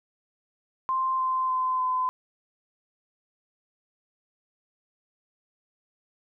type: tone with pitch steps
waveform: sine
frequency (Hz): 1046.5 / 1037.5 / 1028.5 / 1019.6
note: C6 / C6 / C6 / C6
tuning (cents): 0 / -15 / -30 / -45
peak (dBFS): -23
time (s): 0.89-2.09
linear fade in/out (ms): 0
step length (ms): 300
effects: none